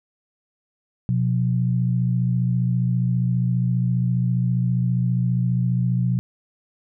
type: tone pair together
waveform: sine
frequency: 124.4 / 179.27 Hz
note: B2 / F3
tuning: +13 / +46 cents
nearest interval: tritone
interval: 633 cents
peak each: -19 / -23 dBFS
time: 1.09-6.19 s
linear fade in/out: 0 ms
effects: none